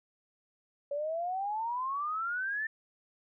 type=exponential sweep; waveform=sine; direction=up; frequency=562 to 1800 Hz; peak=-31 dBFS; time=0.91-2.67 s; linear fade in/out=5 ms; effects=none